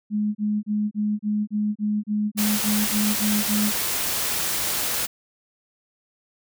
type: tone bursts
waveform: sine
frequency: 210 Hz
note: G#3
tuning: 19 cents sharp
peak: -20 dBFS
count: 13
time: 0.1-3.722 s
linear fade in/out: 50 ms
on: 250 ms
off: 31 ms
type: noise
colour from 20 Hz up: white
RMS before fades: -25 dBFS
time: 2.37-5.07 s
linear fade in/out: 20 ms
effects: none